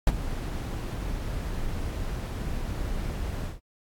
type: noise with ADSR envelope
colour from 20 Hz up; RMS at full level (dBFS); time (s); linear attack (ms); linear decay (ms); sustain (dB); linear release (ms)
brown; -17; 0.07-3.6; 3; 37; -14; 150
effects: AAC 64 kbps